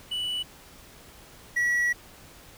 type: tone pair in turn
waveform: triangle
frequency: 2960 / 1932.1 Hz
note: F#7 / B6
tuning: 0 / -38 cents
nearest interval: perfect fifth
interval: 738 cents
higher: first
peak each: -26 / -20 dBFS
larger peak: second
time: 0.11-0.43 / 1.56-1.93 s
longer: second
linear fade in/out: 10 ms
effects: pink hiss -50 dBFS RMS until 2.57 s